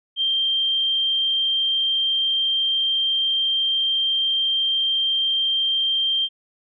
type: tone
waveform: sine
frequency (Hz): 3167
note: G7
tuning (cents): +17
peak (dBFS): -18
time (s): 0.16-6.29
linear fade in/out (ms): 50
effects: none